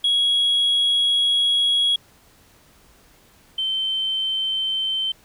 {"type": "tone pair in turn", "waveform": "sine", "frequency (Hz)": [3322, 3097], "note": ["G#7", "G7"], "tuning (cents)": [0, -22], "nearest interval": "minor second", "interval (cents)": 122, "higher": "first", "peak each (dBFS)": [-14, -20], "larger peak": "first", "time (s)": [[0.04, 1.96], [3.58, 5.12]], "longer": "first", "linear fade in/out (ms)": 5, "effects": ["tanh soft clip ceiling -14 dBFS", "pink hiss -54 dBFS RMS until 5.24 s"]}